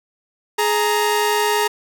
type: tone pair together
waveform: sawtooth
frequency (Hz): 419.2 / 930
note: G#4 / A#5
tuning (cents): +16 / -4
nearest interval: octave + major second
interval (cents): 1380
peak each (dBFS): -15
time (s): 0.58-1.68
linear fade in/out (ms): 10
effects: none